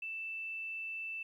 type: tone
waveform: sine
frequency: 2652 Hz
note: E7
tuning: 10 cents sharp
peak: -38 dBFS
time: 0.02-1.23 s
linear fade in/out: 5 ms
effects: 12-bit